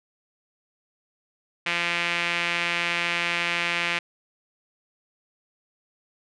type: tone with band-pass filter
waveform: sawtooth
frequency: 172.1 Hz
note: F3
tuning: 25 cents flat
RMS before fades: -26 dBFS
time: 1.66-3.99 s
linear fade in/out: 5 ms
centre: 2400 Hz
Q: 2.6
effects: resampled to 24000 Hz